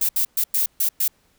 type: noise bursts at uneven times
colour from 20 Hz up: violet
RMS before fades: -20 dBFS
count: 6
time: 0.01-0.09 / 0.16-0.25 / 0.37-0.44 / 0.54-0.66 / 0.8-0.89 / 1-1.08 s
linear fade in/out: 5 ms
effects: pink hiss -62 dBFS RMS until 1.38 s